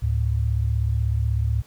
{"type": "tone pair together", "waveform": "sine", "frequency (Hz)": [72.2, 108.43], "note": ["D2", "A2"], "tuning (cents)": [-29, -25], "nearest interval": "perfect fifth", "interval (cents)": 704, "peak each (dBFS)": -22, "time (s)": [0.02, 1.62], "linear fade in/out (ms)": 10, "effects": ["pink hiss -54 dBFS RMS until 1.66 s"]}